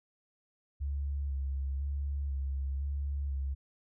sine tone with vibrato, 69.3 Hz, C#2, in tune, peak -31 dBFS, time 0.8-3.55 s, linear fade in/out 20 ms, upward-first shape square, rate 1 Hz, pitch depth 29 cents each way, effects none

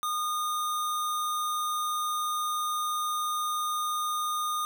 sine tone with sample-and-hold, 1223 Hz, D#6, 30 cents flat, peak -27 dBFS, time 0.03-4.65 s, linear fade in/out 0 ms, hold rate 4900 Hz, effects none

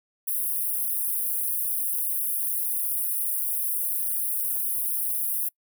white high-pass noise, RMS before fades -27 dBFS, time 0.27-5.49 s, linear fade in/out 10 ms, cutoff 9400 Hz, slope 96 dB/octave, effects noise-tail reverb RT60 0.1 s tail -25 dB re dry

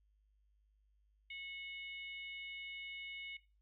harmonic tone, 732 Hz, F#5, 19 cents flat, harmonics 3 / 4 / 5, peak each -46 / -52 / -56 dBFS, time 1.3-3.37 s, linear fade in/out 5 ms, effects noise-tail reverb RT60 0.3 s tail -17 dB re dry + added 51 Hz sine -70 dBFS peak until 3.61 s

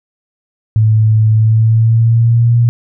sine tone with pitch glide, 109.3 to 118.51 Hz, A2 to A#2, -11 to +29 cents, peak -6 dBFS, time 0.76-2.69 s, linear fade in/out 0 ms, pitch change +140 cents, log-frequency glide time 1.32-2.57 s, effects none

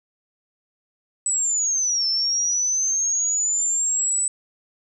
sine linear two-way sweep, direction down then up, 7990 to 5300 to 7990 Hz, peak -19 dBFS, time 1.26-4.28 s, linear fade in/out 2 ms, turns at 2.07 s, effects none

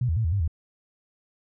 sine tone with pitch steps, 123.6 / 81.3 / 112.5 / 81.2 / 99.8 / 80.7 Hz, B2 / E2 / A2 / E2 / G2 / E2, +2 / -23 / +39 / -26 / +32 / -36 cents, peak -21 dBFS, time 0.01-0.478 s, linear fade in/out 5 ms, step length 78 ms, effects none

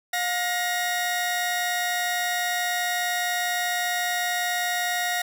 sawtooth tone pair together, 714.3 / 1885 Hz, F5 / A#6, +39 / +19 cents, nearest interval octave + perfect fourth, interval 1680 cents, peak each -23 dBFS, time 0.13-5.22 s, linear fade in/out 5 ms, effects none

